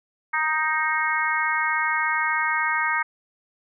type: harmonic tone with a mistuned harmonic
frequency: 311.1 Hz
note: D#4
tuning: in tune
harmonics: 3 / 4 / 5 / 6 / 7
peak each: -27 / -27 / -27 / -27 / -27 dBFS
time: 0.33-3.03 s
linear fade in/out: 10 ms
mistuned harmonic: 5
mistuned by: +17 cents
effects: none